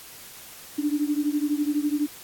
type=beating tone pair; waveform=sine; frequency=290.5 / 302.5 Hz; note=D4 / D#4; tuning=-19 / -49 cents; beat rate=12 Hz; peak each=-24 / -26 dBFS; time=0.78-2.07 s; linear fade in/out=10 ms; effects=white hiss -44 dBFS RMS until 2.23 s + AAC 64 kbps